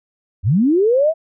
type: linear sweep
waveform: sine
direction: up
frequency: 76.5 to 666 Hz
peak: -11 dBFS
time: 0.43-1.14 s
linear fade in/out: 50 ms
effects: none